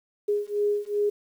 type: beating tone pair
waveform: sine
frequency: 411.8 / 414.4 Hz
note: G#4 / G#4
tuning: -15 / -4 cents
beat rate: 2.6 Hz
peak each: -26 dBFS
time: 0.28-1.1 s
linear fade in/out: 10 ms
effects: 9-bit